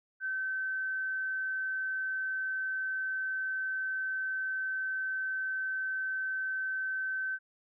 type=tone; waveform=sine; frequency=1537 Hz; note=G6; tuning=35 cents flat; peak=-31 dBFS; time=0.2-7.39 s; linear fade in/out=50 ms; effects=none